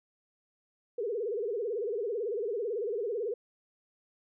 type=tone with vibrato; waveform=sine; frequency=440 Hz; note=A4; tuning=in tune; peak=-30 dBFS; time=0.98-3.34 s; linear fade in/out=5 ms; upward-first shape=sine; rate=18 Hz; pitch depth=190 cents each way; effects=none